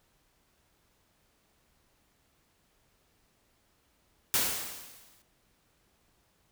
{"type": "noise with exponential decay", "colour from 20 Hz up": "white", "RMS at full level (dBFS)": -25, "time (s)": [4.34, 5.22], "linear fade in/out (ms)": 0, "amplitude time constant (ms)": 190, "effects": ["pink hiss -70 dBFS RMS until 6.51 s"]}